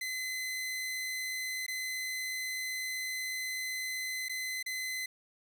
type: tone with dropouts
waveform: sawtooth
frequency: 2037 Hz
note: C7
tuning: 47 cents flat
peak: -31 dBFS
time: 0.01-5.06 s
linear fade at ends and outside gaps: 5 ms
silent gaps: 1.665-1.68 / 4.285-4.294 / 4.628-4.661 s
effects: none